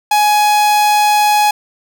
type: tone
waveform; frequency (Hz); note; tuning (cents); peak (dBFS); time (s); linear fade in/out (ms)
45% pulse; 838; G#5; +15; -9; 0.11-1.51; 5
effects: none